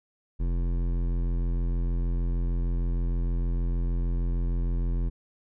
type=tone with hard clipping; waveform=sine; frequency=43.24 Hz; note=F1; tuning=16 cents flat; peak=-26 dBFS; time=0.39-5.1 s; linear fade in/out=20 ms; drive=14 dB; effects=none